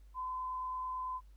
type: tone with frequency modulation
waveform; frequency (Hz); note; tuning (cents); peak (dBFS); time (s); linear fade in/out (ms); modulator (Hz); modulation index
sine; 1020; C6; -44; -36; 0.14-1.21; 50; 29; 0.36
effects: added 50 Hz sine -54 dBFS peak until 1.36 s + pink hiss -75 dBFS RMS until 1.36 s